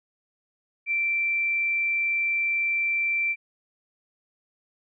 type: tone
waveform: sine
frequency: 2346 Hz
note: D7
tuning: 2 cents flat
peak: -22 dBFS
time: 0.86-3.36 s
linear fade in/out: 50 ms
effects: none